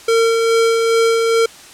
square tone with tremolo, 456.3 Hz, A#4, 37 cents flat, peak -11 dBFS, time 0.08-1.46 s, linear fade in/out 5 ms, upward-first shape sine, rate 2.4 Hz, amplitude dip 30%, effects white hiss -39 dBFS RMS until 1.73 s + low-pass 9000 Hz 12 dB/octave

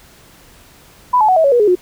sine tone with pitch steps, 993 / 859.5 / 743.9 / 643.9 / 557.3 / 482.4 / 417.5 / 361.4 Hz, B5 / A5 / F#5 / E5 / C#5 / B4 / G#4 / F#4, +9 / -41 / +9 / -41 / +9 / -41 / +9 / -41 cents, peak -8 dBFS, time 1.13-1.754 s, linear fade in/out 10 ms, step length 78 ms, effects pink hiss -45 dBFS RMS until 1.81 s

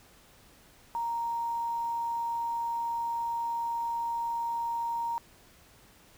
sine tone with quantisation, 932.3 Hz, A#5, in tune, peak -29 dBFS, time 0.95-5.18 s, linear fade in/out 0 ms, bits 9, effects pink hiss -58 dBFS RMS until 6.17 s

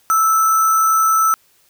sine tone with sample-and-hold, 1318.5 Hz, E6, in tune, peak -11 dBFS, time 0.1-1.34 s, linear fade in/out 0 ms, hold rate 7350 Hz, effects white hiss -56 dBFS RMS until 1.69 s

